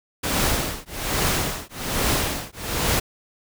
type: noise with tremolo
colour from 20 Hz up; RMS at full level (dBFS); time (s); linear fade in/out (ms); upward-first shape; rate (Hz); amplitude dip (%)
pink; -20; 0.23-3; 10; triangle; 1.2; 100
effects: none